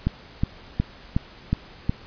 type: click train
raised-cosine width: 5 ms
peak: -8 dBFS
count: 6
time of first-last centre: 0.07-1.895 s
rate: 2.74 Hz
effects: pink hiss -46 dBFS RMS until 2.06 s + resampled to 11025 Hz